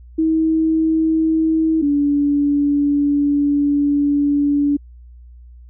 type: tone pair in turn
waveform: sine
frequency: 319.9 / 287.6 Hz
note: D#4 / D4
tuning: +48 / -36 cents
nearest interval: major second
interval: 184 cents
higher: first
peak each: -13 dBFS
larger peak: neither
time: 0.18-1.82 / 1.82-4.77 s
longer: second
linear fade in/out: 10 ms
effects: added 60 Hz sine -38 dBFS peak until 5.69 s